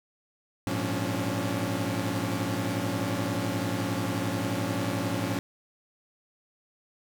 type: tone cluster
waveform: sawtooth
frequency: 103.6 / 115 / 176.9 / 271.2 / 287.8 Hz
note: G#2 / A#2 / F3 / C#4 / D4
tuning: -4 / -23 / +23 / -38 / -35 cents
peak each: -30 dBFS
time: 0.67-5.39 s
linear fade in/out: 0 ms
effects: none